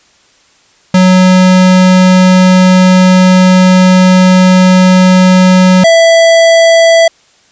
square tone pair in turn, 184.6 / 662.8 Hz, F#3 / E5, -4 / +9 cents, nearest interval octave + minor seventh, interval 2213 cents, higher second, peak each -3 dBFS, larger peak neither, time 0.94-5.84 / 5.84-7.08 s, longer first, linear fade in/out 5 ms, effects white hiss -47 dBFS RMS until 7.51 s + resampled to 16000 Hz

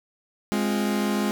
40% pulse chord, F minor, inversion first, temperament equal, 207.7 / 261.6 / 349.2 Hz, Ab3 / C4 / F4, 0 / 0 / 0 cents, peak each -23 / -29 / -29 dBFS, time 0.52-1.31 s, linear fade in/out 0 ms, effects none

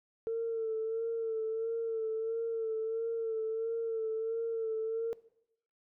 sine tone with vibrato, 450 Hz, A4, 39 cents sharp, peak -30 dBFS, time 0.27-5.13 s, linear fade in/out 0 ms, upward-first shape sine, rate 1.5 Hz, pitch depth 34 cents each way, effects noise-tail reverb RT60 0.8 s tail -20 dB re dry + tanh soft clip ceiling -26 dBFS

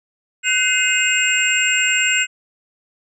sine tone cluster, 1510 / 2092 / 2544 / 2826 / 7500 Hz, F#6 / C7 / D#7 / F7 / A#8, +35 / -1 / +38 / +20 / +10 cents, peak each -21 dBFS, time 0.43-2.27 s, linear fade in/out 50 ms, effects none

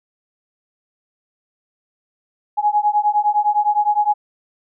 sine beating tone pair, 830.6 / 840.4 Hz, G#5 / G#5, 0 / +20 cents, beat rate 9.8 Hz, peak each -17 dBFS, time 2.57-4.14 s, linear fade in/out 20 ms, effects none

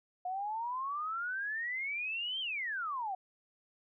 sine exponential two-way sweep, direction up then down, 716 to 3200 to 730 Hz, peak -34 dBFS, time 0.25-3.15 s, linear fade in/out 5 ms, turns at 2.4 s, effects none

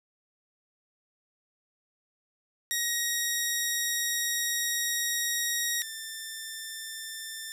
10% pulse tone pair in turn, 1888 / 1782 Hz, A#6 / A6, +22 / +22 cents, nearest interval minor second, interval 100 cents, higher first, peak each -18 / -28 dBFS, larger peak first, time 2.71-5.82 / 5.82-7.52 s, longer first, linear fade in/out 0 ms, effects none

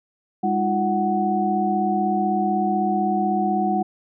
sine tone cluster, 202.6 / 316.8 / 352.8 / 743 Hz, G#3 / D#4 / F4 / F#5, -43 / +31 / +18 / +7 cents, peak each -23 / -28 / -28 / -21 dBFS, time 0.43-3.83 s, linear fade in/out 10 ms, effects none

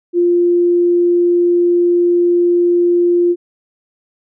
sine tone, 349.2 Hz, F4, in tune, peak -9 dBFS, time 0.13-3.36 s, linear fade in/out 50 ms, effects none

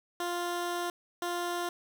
15% pulse tone bursts at uneven times, 349.6 Hz, F4, 2 cents sharp, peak -25 dBFS, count 2, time 0.2-0.9 / 1.22-1.69 s, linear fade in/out 2 ms, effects none

